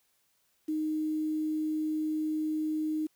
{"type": "tone with quantisation", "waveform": "sine", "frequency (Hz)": 310, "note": "D#4", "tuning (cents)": -6, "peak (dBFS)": -28, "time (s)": [0.68, 3.07], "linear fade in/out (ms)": 10, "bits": 9, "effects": ["white hiss -72 dBFS RMS until 3.15 s"]}